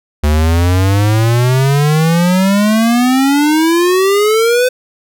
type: exponential sweep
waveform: square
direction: up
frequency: 73.1 to 510 Hz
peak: -9 dBFS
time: 0.23-4.69 s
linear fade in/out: 10 ms
effects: none